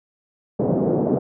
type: band-pass noise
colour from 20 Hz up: pink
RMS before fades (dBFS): -20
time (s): 0.59-1.19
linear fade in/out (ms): 10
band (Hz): 160 to 600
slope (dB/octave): 24
effects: none